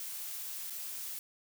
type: noise with dropouts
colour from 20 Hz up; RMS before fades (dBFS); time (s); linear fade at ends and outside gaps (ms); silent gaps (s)
blue; -41; 0-1.19; 1; 0.699-0.705
effects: none